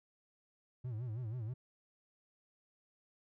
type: tone with vibrato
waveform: triangle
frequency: 116.54 Hz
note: A#2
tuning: in tune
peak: -36 dBFS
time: 0.84-1.54 s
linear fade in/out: 10 ms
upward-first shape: sine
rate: 6.2 Hz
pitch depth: 170 cents each way
effects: none